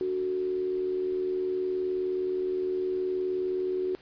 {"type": "tone with amplitude modulation", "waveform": "sine", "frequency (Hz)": 370, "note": "F#4", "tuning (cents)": 0, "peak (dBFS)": -24, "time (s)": [0.01, 3.95], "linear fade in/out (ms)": 0, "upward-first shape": "sine", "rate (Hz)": 79.3, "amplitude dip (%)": 50, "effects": ["pink hiss -55 dBFS RMS until 4.01 s", "resampled to 11025 Hz"]}